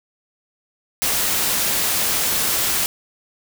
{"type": "noise", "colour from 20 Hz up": "white", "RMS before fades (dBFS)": -20, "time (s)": [1.02, 2.86], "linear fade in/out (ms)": 0, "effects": []}